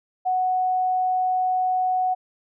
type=tone; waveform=sine; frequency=740 Hz; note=F#5; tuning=in tune; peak=-19 dBFS; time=0.25-2.15 s; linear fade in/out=20 ms; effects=none